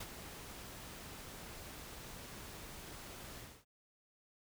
pink noise with ADSR envelope, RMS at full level -43 dBFS, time 0-3.65 s, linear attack 8 ms, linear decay 45 ms, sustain -7 dB, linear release 260 ms, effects none

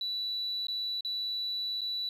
sine tone with dropouts, 3951 Hz, B7, in tune, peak -30 dBFS, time 0.01-2.09 s, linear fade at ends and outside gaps 2 ms, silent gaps 0.669-0.683 / 1.008-1.048 / 1.809-1.815 s, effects tanh soft clip ceiling -27 dBFS + 11-bit

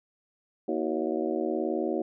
harmonic tone with a mistuned harmonic, 79.3 Hz, D#2, 33 cents sharp, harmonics 3 / 4 / 5 / 6 / 7 / 8 / 9, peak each -34 / -31 / -31 / -38 / -34 / -39 / -39 dBFS, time 0.68-2.02 s, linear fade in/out 5 ms, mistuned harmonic 5, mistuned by -93 cents, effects none

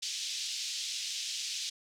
white band-pass noise, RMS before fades -37 dBFS, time 0.02-1.7 s, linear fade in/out 10 ms, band 2900 to 6200 Hz, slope 24 dB/octave, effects none

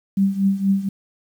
sine tone with tremolo, 195.6 Hz, G3, 4 cents flat, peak -12 dBFS, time 0.17-0.89 s, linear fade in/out 5 ms, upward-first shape triangle, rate 4.2 Hz, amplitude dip 85%, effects 8-bit

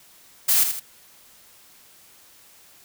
blue noise with echo, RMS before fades -18 dBFS, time 0.48-0.64 s, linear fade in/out 10 ms, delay 80 ms, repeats 2, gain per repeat -7 dB, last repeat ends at 0.8 s, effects white hiss -52 dBFS RMS until 2.84 s

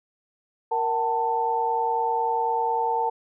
sine tone cluster, 467.3 / 758 / 888 Hz, A#4 / F#5 / A5, +4 / +42 / +16 cents, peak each -28 / -29 / -23 dBFS, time 0.71-3.1 s, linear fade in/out 10 ms, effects none

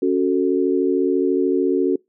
sine chord, F# minor, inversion second, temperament just, 277.5 / 370 / 444 Hz, C#4 / F#4 / A4, +2 / 0 / +16 cents, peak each -20 / -18 / -22 dBFS, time 0.02-1.96 s, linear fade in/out 5 ms, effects noise-tail reverb RT60 0.2 s tail -25 dB re dry

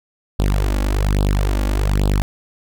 sawtooth tone with flanger, 49.51 Hz, G1, 18 cents sharp, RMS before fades -17 dBFS, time 0.39-2.22 s, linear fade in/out 0 ms, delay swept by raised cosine 0.23 to 3.63 ms, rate 1.2 Hz, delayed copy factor +0.9, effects none

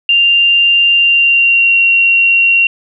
sine tone with pitch glide, 2788 to 2748 Hz, F7 to F7, -4 to -29 cents, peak -6 dBFS, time 0.09-2.67 s, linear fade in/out 2 ms, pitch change -25 cents, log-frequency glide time 0.93-1.78 s, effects none

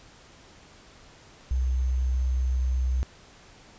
sine tone with sample-and-hold, 63.7 Hz, C2, 46 cents flat, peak -22 dBFS, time 1.51-3.03 s, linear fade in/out 0 ms, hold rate 6300 Hz, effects pink hiss -52 dBFS RMS until 3.78 s + resampled to 16000 Hz

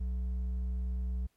sine tone with hard clipping, 61.74 Hz, B1, in tune, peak -32 dBFS, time 0-1.27 s, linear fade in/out 10 ms, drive 4 dB, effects pink hiss -75 dBFS RMS until 1.36 s + MP3 64 kbps

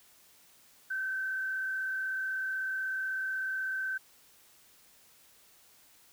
sine tone with frequency modulation, 1542 Hz, G6, 29 cents flat, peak -31 dBFS, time 0.9-3.98 s, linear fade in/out 10 ms, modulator 36.1 Hz, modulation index 0.64, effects white hiss -61 dBFS RMS until 6.12 s

